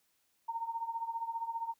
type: tone with tremolo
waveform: sine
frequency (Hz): 918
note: A#5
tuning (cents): -27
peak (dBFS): -31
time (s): 0.48-1.74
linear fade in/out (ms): 10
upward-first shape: triangle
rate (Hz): 15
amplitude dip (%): 85
effects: white hiss -75 dBFS RMS until 1.79 s